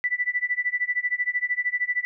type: tone with tremolo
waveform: sine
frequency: 1975.5 Hz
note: B6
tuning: in tune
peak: -19 dBFS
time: 0.04-2.05 s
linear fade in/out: 0 ms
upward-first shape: sine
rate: 13 Hz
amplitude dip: 95%
effects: none